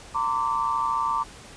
sine tone cluster, 914 / 1027 / 1162 Hz, A#5 / C6 / D6, -34 / -33 / -19 cents, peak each -27 / -29 / -25 dBFS, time 0.14-1.24 s, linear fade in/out 20 ms, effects pink hiss -45 dBFS RMS until 1.56 s + resampled to 22050 Hz

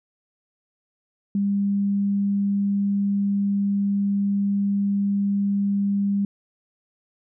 sine tone, 200.2 Hz, G3, 37 cents sharp, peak -19 dBFS, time 1.35-6.25 s, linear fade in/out 2 ms, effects none

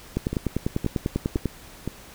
two click trains, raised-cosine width 3 ms, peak -10 / -14 dBFS, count 14 / 4, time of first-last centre 0.17-1.457 / 0.33-1.876 s, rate 10.1 / 1.94 Hz, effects pink hiss -46 dBFS RMS until 2.14 s

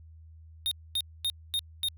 square tone bursts, 3692 Hz, A#7, 17 cents flat, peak -27 dBFS, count 5, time 0.66-1.885 s, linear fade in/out 0 ms, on 53 ms, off 240 ms, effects added 80 Hz sine -48 dBFS peak until 1.97 s

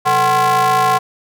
square ring-modulated tone, 155.56 Hz, D#3, in tune, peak -9 dBFS, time 0.05-0.99 s, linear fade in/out 20 ms, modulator 906 Hz, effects none

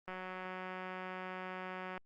click train, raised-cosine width 0.5 ms, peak -29 dBFS, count 352, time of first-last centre 0.08-1.977 s, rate 185 Hz, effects Opus 32 kbps

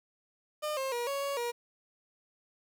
30% pulse tone with pitch steps, 605 / 533 / 478.8 / 557 / 560 / 476.8 Hz, D#5 / C5 / A#4 / C#5 / C#5 / A#4, -49 / +32 / +46 / +8 / +18 / +39 cents, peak -29 dBFS, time 0.62-1.52 s, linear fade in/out 20 ms, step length 150 ms, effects 10-bit

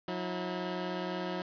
15% pulse tone pair together, 180.83 / 322.2 Hz, F#3 / E4, -39 / -39 cents, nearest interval minor seventh, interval 1000 cents, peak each -29 / -32 dBFS, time 0.08-1.42 s, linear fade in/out 2 ms, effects resampled to 11025 Hz + 10-bit

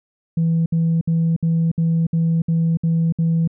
sine tone bursts, 164.81 Hz, E3, in tune, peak -13 dBFS, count 9, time 0.37-3.476 s, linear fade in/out 5 ms, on 290 ms, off 62 ms, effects tanh soft clip ceiling -12 dBFS

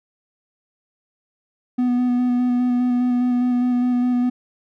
triangle tone with vibrato, 246.9 Hz, B3, in tune, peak -14 dBFS, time 1.78-4.3 s, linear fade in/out 10 ms, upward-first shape square, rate 4.9 Hz, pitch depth 13 cents each way, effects none

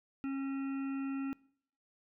harmonic tone with a mistuned harmonic, 272.1 Hz, C#4, 32 cents flat, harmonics 1 / 3 / 5 / 7 / 9 / 10, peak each -34 / -55 / -49 / -58 / -55 / -57 dBFS, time 0.24-1.33 s, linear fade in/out 0 ms, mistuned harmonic 9, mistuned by +17 cents, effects noise-tail reverb RT60 0.6 s tail -23 dB re dry

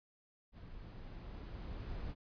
brown noise with level ramp, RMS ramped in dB -52 to -42 dBFS, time 0.52-2.15 s, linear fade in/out 50 ms, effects resampled to 11025 Hz

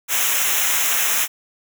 white noise with comb filter, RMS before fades -19 dBFS, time 0.08-1.28 s, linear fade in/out 50 ms, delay 0.22 ms, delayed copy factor -0.8, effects none

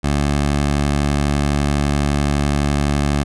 15% pulse tone, 71.9 Hz, D2, 36 cents flat, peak -9 dBFS, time 0.03-3.24 s, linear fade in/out 20 ms, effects resampled to 24000 Hz

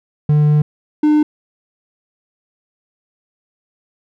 triangle tone pair in turn, 149.5 / 301.7 Hz, D3 / D4, +31 / +47 cents, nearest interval octave, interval 1216 cents, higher second, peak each -7 dBFS, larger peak neither, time 0.29-0.62 / 1.03-1.23 s, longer first, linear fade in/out 5 ms, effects none

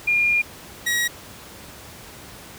sine / sawtooth tone pair in turn, 2414 / 1905.8 Hz, D7 / A#6, +47 / +38 cents, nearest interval major third, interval 409 cents, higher first, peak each -16 dBFS, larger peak neither, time 0.07-0.42 / 0.86-1.08 s, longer first, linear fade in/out 10 ms, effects pink hiss -41 dBFS RMS until 2.58 s + high-pass 60 Hz 12 dB/octave

